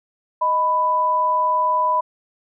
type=tone pair together; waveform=sine; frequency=622.3 / 993.3 Hz; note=D#5 / B5; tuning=0 / +10 cents; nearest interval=minor sixth; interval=810 cents; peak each=-25 / -16 dBFS; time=0.41-2.01 s; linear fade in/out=10 ms; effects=none